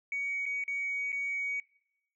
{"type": "tone with dropouts", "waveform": "sine", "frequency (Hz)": 2249, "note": "C#7", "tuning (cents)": 24, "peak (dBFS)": -30, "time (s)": [0.12, 1.6], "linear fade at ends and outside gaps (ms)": 2, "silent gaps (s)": [[0.456, 0.462], [0.639, 0.679], [1.12, 1.127]], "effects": ["noise-tail reverb RT60 0.8 s tail -22 dB re dry", "tanh soft clip ceiling -26 dBFS"]}